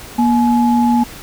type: tone pair together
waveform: sine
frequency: 238.2 / 849.4 Hz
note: A#3 / G#5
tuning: +38 / +39 cents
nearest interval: octave + minor seventh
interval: 2201 cents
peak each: -11 / -16 dBFS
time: 0.18-1.04 s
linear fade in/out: 10 ms
effects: pink hiss -34 dBFS RMS until 1.22 s